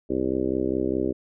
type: harmonic tone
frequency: 64.9 Hz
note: C2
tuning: 13 cents flat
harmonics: 1 / 2 / 3 / 4 / 5 / 6 / 7 / 8 / 9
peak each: -37 / -39 / -35 / -29 / -27 / -27 / -35 / -35 / -37 dBFS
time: 0.09-1.13 s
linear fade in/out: 20 ms
effects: none